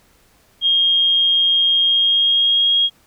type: tone with pitch glide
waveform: sine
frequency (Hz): 3237 to 3271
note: G#7 to G#7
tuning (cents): -45 to -27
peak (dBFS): -12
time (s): 0.61-2.9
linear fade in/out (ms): 50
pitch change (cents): +18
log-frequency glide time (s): 1.86-2.74
effects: pink hiss -55 dBFS RMS until 3.06 s